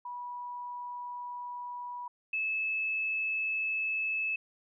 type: tone pair in turn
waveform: sine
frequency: 976 / 2606 Hz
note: B5 / E7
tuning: -21 / -20 cents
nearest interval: octave + perfect fourth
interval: 1701 cents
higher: second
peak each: -37 / -29 dBFS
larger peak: second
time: 0.05-2.08 / 2.33-4.36 s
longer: neither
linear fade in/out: 5 ms
effects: none